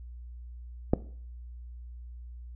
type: clicks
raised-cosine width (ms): 2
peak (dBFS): -8 / -26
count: 2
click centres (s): 0.935 / 0.939
effects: noise-tail reverb RT60 0.5 s tail -17 dB re dry + added 60 Hz sine -41 dBFS peak until 2.55 s